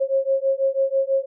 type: beating tone pair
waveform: sine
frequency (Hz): 537 / 543.1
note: C5 / C#5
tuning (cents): +45 / -36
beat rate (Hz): 6.1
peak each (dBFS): -21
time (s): 0-1.26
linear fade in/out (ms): 20
effects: none